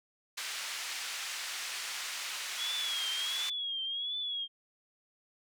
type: band-pass noise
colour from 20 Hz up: pink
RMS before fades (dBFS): -39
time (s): 0.37-3.5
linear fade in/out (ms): 10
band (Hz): 1800 to 7700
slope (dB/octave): 12
type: tone with vibrato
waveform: sine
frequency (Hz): 3316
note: G#7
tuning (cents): -3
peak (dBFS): -33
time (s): 2.57-4.48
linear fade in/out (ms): 50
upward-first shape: triangle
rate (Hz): 1.4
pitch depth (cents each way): 100
effects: none